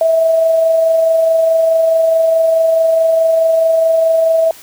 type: tone with amplitude modulation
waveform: sine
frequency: 652 Hz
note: E5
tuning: 19 cents flat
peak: -7 dBFS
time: 0.01-4.51 s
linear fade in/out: 2 ms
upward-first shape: sine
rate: 24.7 Hz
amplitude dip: 30%
effects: white hiss -38 dBFS RMS until 4.62 s